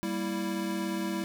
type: chord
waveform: square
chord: E diminished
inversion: first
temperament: equal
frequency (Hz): 196 / 233.1 / 329.6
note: G3 / Bb3 / E4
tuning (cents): 0 / 0 / 0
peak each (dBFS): -34 / -39 / -34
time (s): 0.03-1.24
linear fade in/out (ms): 0
effects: none